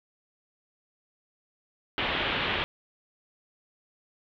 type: low-pass noise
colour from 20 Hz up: white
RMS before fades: -29 dBFS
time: 1.98-2.64 s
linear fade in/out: 0 ms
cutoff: 3500 Hz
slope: 48 dB/octave
effects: none